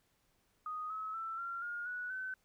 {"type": "tone with pitch steps", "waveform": "sine", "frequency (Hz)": [1244.5, 1286.9, 1330.7, 1376.1, 1423, 1471.4, 1521.6], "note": ["D#6", "E6", "E6", "F6", "F6", "F#6", "F#6"], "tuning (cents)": [0, -42, 16, -26, 32, -10, 48], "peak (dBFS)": -38, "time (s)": [0.66, 2.34], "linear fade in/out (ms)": 2, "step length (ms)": 240, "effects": ["pink hiss -75 dBFS RMS until 2.44 s"]}